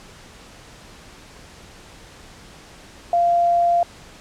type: tone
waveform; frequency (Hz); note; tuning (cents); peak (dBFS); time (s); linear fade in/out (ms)
sine; 692; F5; -16; -14; 3.13-3.83; 2
effects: pink hiss -44 dBFS RMS until 4.2 s + low-pass 8000 Hz 12 dB/octave